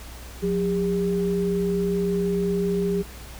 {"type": "tone pair together", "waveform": "sine", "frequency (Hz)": [179.4, 402.7], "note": ["F3", "G4"], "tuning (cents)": [47, 47], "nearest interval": "octave + major second", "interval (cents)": 1400, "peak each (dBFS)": [-24, -23], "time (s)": [0.42, 3.03], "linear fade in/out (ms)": 20, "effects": ["added 60 Hz sine -39 dBFS peak until 3.39 s", "pink hiss -43 dBFS RMS until 3.39 s"]}